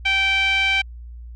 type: tone with low-pass filter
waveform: 5% pulse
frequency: 778 Hz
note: G5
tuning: 13 cents flat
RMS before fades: -19 dBFS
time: 0.05-0.82 s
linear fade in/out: 10 ms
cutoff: 2600 Hz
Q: 5.7
effects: added 59 Hz sine -34 dBFS peak until 1.35 s